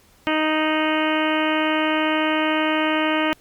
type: harmonic tone with a mistuned harmonic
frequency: 311.1 Hz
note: D#4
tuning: in tune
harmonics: 1 / 2 / 3 / 4 / 5 / 6 / 7 / 8 / 9 / 10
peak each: -22 / -25 / -27 / -28 / -29 / -30 / -30 / -31 / -32 / -32 dBFS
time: 0.27-3.33 s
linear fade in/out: 0 ms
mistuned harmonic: 10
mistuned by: -38 cents
effects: pink hiss -55 dBFS RMS until 3.4 s + Opus 48 kbps